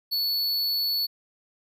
square tone, 4430 Hz, C#8, 2 cents flat, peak -24 dBFS, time 0.11-1.07 s, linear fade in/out 20 ms, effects none

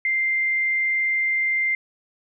sine tone, 2093 Hz, C7, in tune, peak -19 dBFS, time 0.05-1.75 s, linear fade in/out 2 ms, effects none

